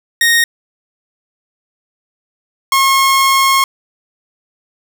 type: tone pair in turn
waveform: sawtooth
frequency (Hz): 1860 / 1081.8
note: A#6 / C#6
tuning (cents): -4 / -43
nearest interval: major sixth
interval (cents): 939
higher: first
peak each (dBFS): -5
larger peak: neither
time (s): 0.21-0.44 / 2.72-3.64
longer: second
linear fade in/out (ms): 2
effects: none